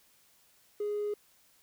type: tone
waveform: triangle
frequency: 415.3 Hz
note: G#4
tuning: in tune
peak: -27 dBFS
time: 0.8-1.14 s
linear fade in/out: 5 ms
effects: tanh soft clip ceiling -27 dBFS + white hiss -65 dBFS RMS until 1.62 s